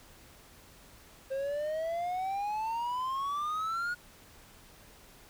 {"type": "exponential sweep", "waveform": "triangle", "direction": "up", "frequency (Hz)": [529, 1456], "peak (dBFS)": -29, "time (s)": [1.3, 3.95], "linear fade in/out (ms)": 20, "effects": ["pink hiss -56 dBFS RMS until 5.29 s"]}